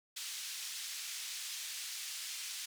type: band-pass noise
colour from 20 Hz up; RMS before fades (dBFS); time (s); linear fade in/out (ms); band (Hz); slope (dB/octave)
white; -43; 0.16-2.66; 10; 2500 to 7100; 12
effects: none